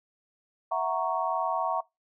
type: chord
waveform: sine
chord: F# dominant seventh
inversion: third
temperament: equal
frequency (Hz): 659.3 / 740 / 932.3 / 1108.7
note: E5 / F#5 / A#5 / C#6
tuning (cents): 0 / 0 / 0 / 0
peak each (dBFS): -31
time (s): 0.71-1.81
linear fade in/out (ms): 10
effects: noise-tail reverb RT60 0.2 s tail -23 dB re dry